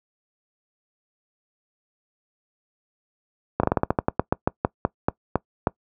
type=slowing click train; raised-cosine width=1 ms; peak=-4 dBFS; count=17; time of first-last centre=3.6-5.671 s; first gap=34 ms; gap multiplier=1.16; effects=noise-tail reverb RT60 0.1 s tail -23 dB re dry + high-pass 60 Hz 12 dB/octave